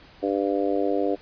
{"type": "harmonic tone", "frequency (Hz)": 99.3, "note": "G2", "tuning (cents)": 23, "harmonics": [3, 4, 5, 6, 7], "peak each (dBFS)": [-26, -27, -27, -30, -31], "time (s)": [0.22, 1.16], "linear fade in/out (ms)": 20, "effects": ["pink hiss -50 dBFS RMS until 1.21 s", "resampled to 11025 Hz"]}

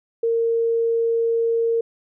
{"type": "tone", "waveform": "sine", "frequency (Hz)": 460.1, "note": "A#4", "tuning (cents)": -23, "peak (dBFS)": -17, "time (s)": [0.23, 1.81], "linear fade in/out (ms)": 5, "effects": []}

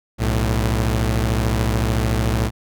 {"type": "tone pair together", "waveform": "sawtooth", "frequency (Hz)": [61.81, 110], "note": ["B1", "A2"], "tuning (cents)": [2, 0], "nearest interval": "minor seventh", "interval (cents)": 998, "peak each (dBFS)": -16, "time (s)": [0.18, 2.51], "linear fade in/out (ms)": 50, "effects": []}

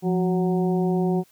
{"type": "harmonic tone with a mistuned harmonic", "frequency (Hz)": 185, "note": "F#3", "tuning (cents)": 0, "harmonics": [1, 2, 3, 4, 5], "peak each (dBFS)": [-21, -24, -37, -31, -40], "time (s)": [0.02, 1.24], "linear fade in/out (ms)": 50, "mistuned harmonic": 1, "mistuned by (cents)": -87, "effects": ["white hiss -59 dBFS RMS until 1.31 s"]}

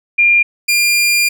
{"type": "tone pair in turn", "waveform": ["sine", "sawtooth"], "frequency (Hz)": [2400, 2400], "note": ["D7", "D7"], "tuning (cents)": [37, 37], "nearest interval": "unison", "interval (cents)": 0, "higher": "neither", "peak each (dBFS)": -7, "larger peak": "neither", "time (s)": [[0.18, 0.43], [0.68, 1.29]], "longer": "second", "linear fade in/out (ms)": 10, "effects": []}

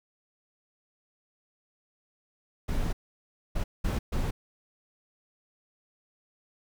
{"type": "noise bursts at uneven times", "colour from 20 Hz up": "brown", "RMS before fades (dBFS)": -28, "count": 4, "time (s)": [[2.68, 2.93], [3.55, 3.64], [3.84, 3.99], [4.12, 4.31]], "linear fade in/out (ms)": 10, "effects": []}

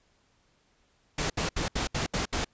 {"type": "noise bursts", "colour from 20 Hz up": "pink", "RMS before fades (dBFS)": -29, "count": 7, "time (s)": [1.18, 2.446], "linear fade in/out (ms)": 5, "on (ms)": 120, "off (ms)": 71, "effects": ["pink hiss -68 dBFS RMS until 2.53 s", "resampled to 16000 Hz"]}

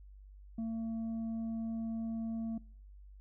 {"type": "tone with tanh clipping", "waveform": "triangle", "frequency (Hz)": 225.8, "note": "A3", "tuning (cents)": 45, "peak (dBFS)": -35, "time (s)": [0.58, 2.58], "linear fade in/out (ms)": 5, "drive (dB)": 8, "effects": ["noise-tail reverb RT60 0.6 s tail -24 dB re dry", "added 49 Hz sine -51 dBFS peak until 3.2 s"]}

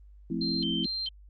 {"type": "chord", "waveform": "sine", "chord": "F major seventh", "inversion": "none", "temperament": "equal", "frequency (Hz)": [174.61, 220, 261.6, 329.6], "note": ["F3", "A3", "C4", "E4"], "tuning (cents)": [0, 0, 0, 0], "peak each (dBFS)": -34, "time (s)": [0.3, 0.86], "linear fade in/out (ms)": 5}
{"type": "tone with vibrato", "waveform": "sine", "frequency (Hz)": 3600, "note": "A7", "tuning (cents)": 39, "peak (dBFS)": -30, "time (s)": [0.41, 1.09], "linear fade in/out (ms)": 5, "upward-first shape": "square", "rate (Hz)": 2.3, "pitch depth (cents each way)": 250}
{"effects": ["added 50 Hz sine -49 dBFS peak until 1.29 s", "Opus 32 kbps"]}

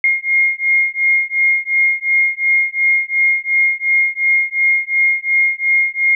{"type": "beating tone pair", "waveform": "sine", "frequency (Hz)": [2135, 2137.8], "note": ["C7", "C7"], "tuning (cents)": [34, 37], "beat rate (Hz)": 2.8, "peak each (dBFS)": -15, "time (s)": [0.04, 6.15], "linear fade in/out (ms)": 2, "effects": []}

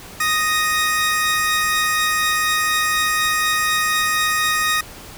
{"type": "tone pair together", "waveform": "sawtooth", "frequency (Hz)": [1244.5, 1864.7], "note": ["D#6", "A#6"], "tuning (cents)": [0, 0], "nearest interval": "perfect fifth", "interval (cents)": 700, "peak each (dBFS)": -16, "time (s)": [0.2, 4.81], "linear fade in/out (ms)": 5, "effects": ["pink hiss -38 dBFS RMS until 5.17 s"]}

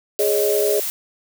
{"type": "chord", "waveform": "sine", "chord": "Ab suspended fourth", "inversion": "none", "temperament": "just", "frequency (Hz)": [415.3, 553.7, 623], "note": ["Ab4", "Db5", "Eb5"], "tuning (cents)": [0, -2, 2], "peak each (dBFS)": [-18, -24, -23], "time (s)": [0.19, 0.8], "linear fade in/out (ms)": 5}
{"type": "noise", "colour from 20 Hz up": "blue", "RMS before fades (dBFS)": -25, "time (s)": [0.19, 0.9], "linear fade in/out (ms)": 0}
{"effects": []}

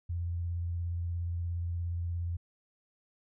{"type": "tone with vibrato", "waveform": "sine", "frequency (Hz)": 86, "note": "F2", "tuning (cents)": -26, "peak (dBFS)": -31, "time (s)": [0.09, 2.37], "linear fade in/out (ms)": 10, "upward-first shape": "sine", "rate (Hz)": 17, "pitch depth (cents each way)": 23, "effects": []}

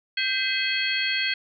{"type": "tone cluster", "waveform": "sine", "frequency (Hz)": [1566, 2040, 2555, 3249, 4356], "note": ["G6", "C7", "D#7", "G#7", "C#8"], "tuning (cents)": [-2, -44, 45, -39, -31], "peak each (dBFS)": -29, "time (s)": [0.17, 1.34], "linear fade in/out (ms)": 5, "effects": []}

